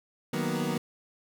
30% pulse chord, B major seventh, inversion first, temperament equal, 155.56 / 185 / 233.1 / 246.9 Hz, D#3 / F#3 / A#3 / B3, 0 / 0 / 0 / 0 cents, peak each -31 dBFS, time 0.33-0.78 s, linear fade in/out 5 ms, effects none

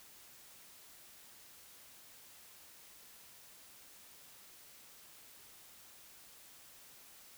silence, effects white hiss -58 dBFS RMS until 7.37 s

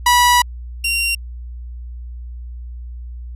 sawtooth tone pair in turn, 975 / 2758 Hz, B5 / F7, -23 / -22 cents, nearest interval octave + tritone, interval 1801 cents, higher second, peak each -6 / -13 dBFS, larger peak first, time 0.06-0.42 / 0.84-1.15 s, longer first, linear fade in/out 5 ms, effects added 60 Hz sine -28 dBFS peak until 3.35 s + resampled to 32000 Hz

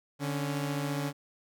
sawtooth tone pair together, 145.83 / 277.2 Hz, D3 / C#4, -12 / 0 cents, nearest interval major seventh, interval 1112 cents, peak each -28 / -31 dBFS, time 0.19-1.13 s, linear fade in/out 50 ms, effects none

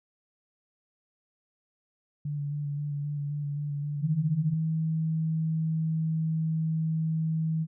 sine tone with vibrato, 145.5 Hz, D3, 16 cents flat, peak -29 dBFS, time 2.25-4.54 s, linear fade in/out 5 ms, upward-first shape square, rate 3.8 Hz, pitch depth 18 cents each way
sine tone, 159.9 Hz, D#3, 48 cents sharp, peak -25 dBFS, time 4-7.67 s, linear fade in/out 50 ms
effects none

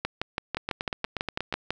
two click trains, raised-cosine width 0.3 ms, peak -11 / -13 dBFS, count 11 / 9, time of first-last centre 0.05-1.706 / 0.57-1.526 s, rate 6.04 / 8.37 Hz, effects none

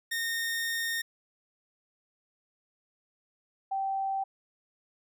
sawtooth / sine tone pair in turn, 1839 / 777.5 Hz, A#6 / G5, -24 / -14 cents, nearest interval octave + minor third, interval 1490 cents, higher first, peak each -26 / -28 dBFS, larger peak first, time 0.11-1.02 / 3.71-4.24 s, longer first, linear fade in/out 10 ms, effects none

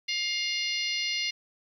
harmonic tone with a mistuned harmonic, 706 Hz, F5, 19 cents sharp, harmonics 3 / 4 / 5 / 6 / 7 / 8, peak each -32 / -33 / -39 / -34 / -35 / -41 dBFS, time 0.08-1.31 s, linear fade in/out 10 ms, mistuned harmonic 8, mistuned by +45 cents, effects 10-bit

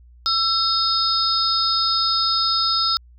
sine tone cluster, 1334 / 3723 / 4372 / 5050 Hz, E6 / A#7 / C#8 / D#8, +20 / -3 / -25 / +25 cents, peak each -23 / -25 / -25 / -20 dBFS, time 0.26-2.97 s, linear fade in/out 0 ms, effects added 60 Hz sine -45 dBFS peak until 3.18 s

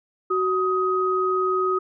sine tone pair together, 373.6 / 1256.6 Hz, F#4 / D#6, +17 / +17 cents, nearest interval octave + major sixth, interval 2100 cents, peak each -22 dBFS, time 0.3-1.79 s, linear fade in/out 10 ms, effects none

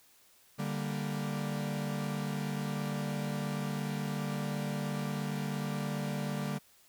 45% pulse chord, G minor, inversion second, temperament equal, 146.83 / 196 / 233.1 Hz, D3 / G3 / Bb3, 0 / 0 / 0 cents, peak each -36 / -37 / -40 dBFS, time 0.58-6.59 s, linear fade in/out 20 ms, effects white hiss -63 dBFS RMS until 6.88 s

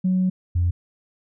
sine tone pair in turn, 185 / 87.31 Hz, F#3 / F2, 0 / 0 cents, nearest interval octave + minor second, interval 1300 cents, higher first, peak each -16 dBFS, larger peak neither, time 0.04-0.3 / 0.55-0.71 s, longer first, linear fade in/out 10 ms, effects tanh soft clip ceiling -13 dBFS

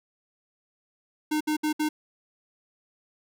square tone bursts, 305.2 Hz, D#4, 33 cents flat, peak -24 dBFS, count 4, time 1.31-1.89 s, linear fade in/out 10 ms, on 97 ms, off 64 ms, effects none

